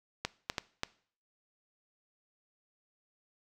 clicks, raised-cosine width 0.2 ms, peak -14 dBFS, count 4, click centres 0.25 / 0.499 / 0.582 / 0.834 s, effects noise-tail reverb RT60 0.5 s tail -20 dB re dry

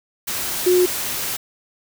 sine tone in noise, 361.4 Hz, F#4, 41 cents flat, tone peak -12 dBFS, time 0.66-0.86 s, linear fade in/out 10 ms, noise white, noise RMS -25 dBFS, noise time 0.27-1.37 s, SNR +10 dB, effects none

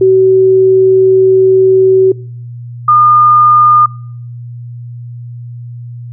sine tone pair in turn, 379.2 / 1214.4 Hz, F#4 / D#6, +43 / -42 cents, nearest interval octave + minor sixth, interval 2015 cents, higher second, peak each -3 dBFS, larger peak neither, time 0.01-2.12 / 2.88-3.86 s, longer first, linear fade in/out 5 ms, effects noise-tail reverb RT60 0.6 s tail -25 dB re dry + added 120 Hz sine -23 dBFS peak until 6.12 s

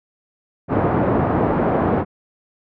pink band-pass noise, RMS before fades -18 dBFS, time 0.68-2.05 s, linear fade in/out 50 ms, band 130 to 910 Hz, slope 12 dB/octave, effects low-pass 2000 Hz 12 dB/octave

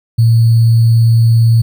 sine tone with sample-and-hold, 114.7 Hz, A#2, 28 cents flat, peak -5 dBFS, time 0.18-1.62 s, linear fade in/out 10 ms, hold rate 4410 Hz, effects none

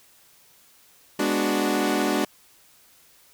sawtooth chord, G# half-diminished seventh, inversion none, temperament equal, 207.7 / 246.9 / 293.7 / 370 Hz, G#3 / B3 / D4 / F#4, 0 / 0 / 0 / 0 cents, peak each -24 / -25 / -21 / -23 dBFS, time 1.19-2.25 s, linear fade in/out 5 ms, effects white hiss -56 dBFS RMS until 3.33 s

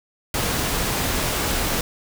pink noise, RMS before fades -23 dBFS, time 0.34-1.81 s, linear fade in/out 2 ms, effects none

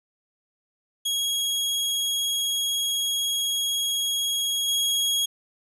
sawtooth tone with level steps, 3306 Hz, G#7, 9 cents flat, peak -20 / -18 dBFS, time 1.05-5.26 s, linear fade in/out 10 ms, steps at 4.68 s, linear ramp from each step 2 ms, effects resampled to 32000 Hz

